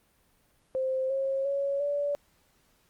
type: tone with pitch steps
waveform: sine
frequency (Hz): 523.3 / 540.2 / 557.6 / 575.6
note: C5 / C#5 / C#5 / D5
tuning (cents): 0 / -45 / +10 / -35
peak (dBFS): -26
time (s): 0.75-2.15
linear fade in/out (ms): 0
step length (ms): 350
effects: pink hiss -67 dBFS RMS until 2.89 s + Opus 32 kbps